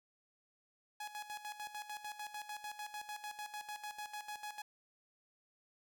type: tone with tremolo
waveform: sawtooth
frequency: 839 Hz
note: G#5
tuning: 17 cents sharp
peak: -38 dBFS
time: 1-4.62 s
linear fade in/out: 5 ms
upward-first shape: square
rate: 6.7 Hz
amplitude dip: 70%
effects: none